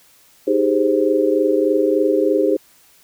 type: chord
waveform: sine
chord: Ab major seventh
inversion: second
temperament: equal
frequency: 311.1 / 392 / 415.3 / 523.3 Hz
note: Eb4 / G4 / Ab4 / C5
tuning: 0 / 0 / 0 / 0 cents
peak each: -19 dBFS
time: 0.47-2.57 s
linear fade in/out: 10 ms
effects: white hiss -52 dBFS RMS until 3.03 s